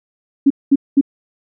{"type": "tone bursts", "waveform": "sine", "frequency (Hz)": 277.2, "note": "C#4", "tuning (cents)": 0, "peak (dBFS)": -6, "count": 3, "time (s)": [0.46, 1.012], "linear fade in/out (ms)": 10, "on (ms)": 44, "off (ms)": 210, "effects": []}